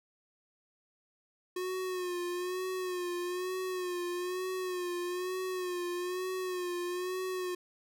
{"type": "tone with vibrato", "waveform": "square", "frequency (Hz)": 362.3, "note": "F#4", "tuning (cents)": -36, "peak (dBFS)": -34, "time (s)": [1.56, 7.55], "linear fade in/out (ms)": 5, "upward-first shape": "sine", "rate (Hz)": 1.1, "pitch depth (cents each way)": 50, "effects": []}